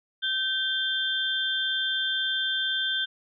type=tone cluster; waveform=sine; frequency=1548 / 3189 / 3531 Hz; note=G6 / G7 / A7; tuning=-22 / +29 / +5 cents; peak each=-29 dBFS; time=0.22-3.06 s; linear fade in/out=20 ms; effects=none